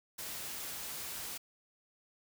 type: noise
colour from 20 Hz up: white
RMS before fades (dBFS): -42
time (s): 0.18-1.38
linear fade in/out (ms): 10
effects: none